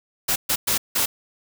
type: noise bursts at uneven times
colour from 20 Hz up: white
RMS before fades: -21 dBFS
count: 4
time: 0.28-0.36 / 0.49-0.56 / 0.67-0.78 / 0.95-1.06 s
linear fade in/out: 10 ms
effects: none

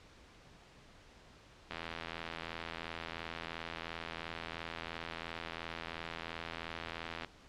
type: click train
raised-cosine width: 0.3 ms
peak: -24 dBFS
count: 460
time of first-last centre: 1.71-7.247 s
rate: 82.9 Hz
effects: pink hiss -59 dBFS RMS until 7.48 s + low-pass 5000 Hz 12 dB/octave

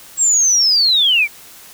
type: linear sweep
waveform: sine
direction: down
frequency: 7670 to 2209 Hz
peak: -10 dBFS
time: 0.17-1.28 s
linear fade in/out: 50 ms
effects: white hiss -40 dBFS RMS until 1.73 s

